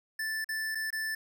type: tone with dropouts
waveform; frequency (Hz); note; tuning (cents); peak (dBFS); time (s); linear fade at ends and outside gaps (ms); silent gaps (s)
square; 1760; A6; 0; -32; 0.19-1.15; 5; 0.445-0.489 / 0.749-0.753 / 0.905-0.927
effects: none